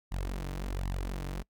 sawtooth tone with flanger, 46.25 Hz, F#1, in tune, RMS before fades -35 dBFS, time 0.11-1.43 s, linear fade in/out 20 ms, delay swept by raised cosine 1 to 6.7 ms, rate 1.3 Hz, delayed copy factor +0.8, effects noise-tail reverb RT60 0.1 s tail -24 dB re dry

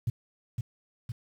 sine tone with echo, 116.4 Hz, A#2, 2 cents flat, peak -23 dBFS, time 0.07-0.1 s, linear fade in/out 5 ms, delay 510 ms, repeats 2, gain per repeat -4 dB, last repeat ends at 1.12 s, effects tanh soft clip ceiling -19 dBFS + 9-bit

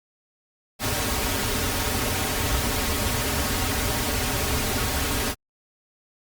pink noise with comb filter, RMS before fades -25 dBFS, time 0.79-5.35 s, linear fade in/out 50 ms, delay 5.9 ms, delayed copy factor -0.95, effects Opus 48 kbps

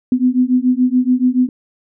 sine beating tone pair, 248.6 / 255.6 Hz, B3 / C4, +12 / -40 cents, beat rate 7 Hz, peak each -14 dBFS, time 0.12-1.49 s, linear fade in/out 2 ms, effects none

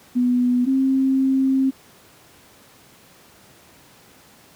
sine tone pair in turn, 246.9 / 266.2 Hz, B3 / C4, 0 / +30 cents, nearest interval minor second, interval 130 cents, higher second, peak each -15 dBFS, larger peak neither, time 0.15-0.66 / 0.66-1.71 s, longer second, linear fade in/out 20 ms, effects pink hiss -50 dBFS RMS until 4.55 s + high-pass 100 Hz 12 dB/octave

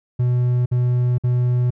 triangle tone bursts, 123.47 Hz, B2, in tune, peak -13 dBFS, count 3, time 0.19-1.706 s, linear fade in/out 10 ms, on 470 ms, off 53 ms, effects none

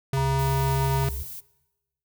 square tone, 135.4 Hz, C#3, 40 cents flat, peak -23 dBFS, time 0.13-1.09 s, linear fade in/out 2 ms
sine tone with vibrato, 69.6 Hz, C#2, 8 cents sharp, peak -30 dBFS, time 0.17-1.23 s, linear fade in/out 5 ms, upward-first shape square, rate 5.9 Hz, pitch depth 91 cents each way
sine tone with pitch glide, 948 to 938.7 Hz, A#5 to A#5, +29 to +12 cents, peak -29 dBFS, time 0.17-1.04 s, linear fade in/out 2 ms, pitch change -17 cents, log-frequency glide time 0.63-0.78 s
violet noise, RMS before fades -38 dBFS, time 0.38-1.41 s, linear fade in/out 20 ms
effects noise-tail reverb RT60 1.0 s tail -21 dB re dry

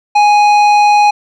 sine tone with tanh clipping, 830.6 Hz, G#5, in tune, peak -7 dBFS, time 0.15-1.11 s, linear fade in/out 10 ms, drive 12 dB, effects none

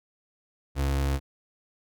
35% pulse tone, 68.8 Hz, C#2, 12 cents flat, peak -22 dBFS, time 0.75-1.2 s, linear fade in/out 50 ms, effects none

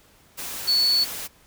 sine tone in noise, 4435 Hz, C#8, in tune, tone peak -17 dBFS, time 0.67-1.05 s, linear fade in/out 20 ms, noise white, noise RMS -33 dBFS, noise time 0.37-1.28 s, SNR +13 dB, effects pink hiss -56 dBFS RMS until 1.46 s

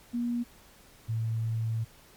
sine tone pair in turn, 238.9 / 112.75 Hz, A#3 / A2, +43 / +43 cents, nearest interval octave + minor second, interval 1300 cents, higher first, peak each -27 dBFS, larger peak neither, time 0.13-0.44 / 1.08-1.85 s, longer second, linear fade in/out 20 ms, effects pink hiss -56 dBFS RMS until 2.16 s + MP3 96 kbps

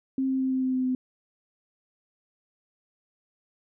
sine tone with pitch steps, 265.5 / 263.8 / 262.1 / 260.5 / 258.8 / 257.2 / 255.6 Hz, C4 / C4 / C4 / C4 / C4 / C4 / C4, +25 / +14 / +3 / -7 / -19 / -30 / -40 cents, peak -23 dBFS, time 0.18-0.95 s, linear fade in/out 2 ms, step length 110 ms, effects none

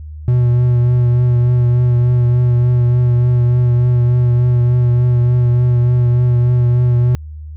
triangle tone with vibrato, 122.2 Hz, B2, 18 cents flat, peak -7 dBFS, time 0.28-7.15 s, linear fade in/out 0 ms, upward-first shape triangle, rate 3.4 Hz, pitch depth 27 cents each way, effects added 76 Hz sine -27 dBFS peak until 7.56 s

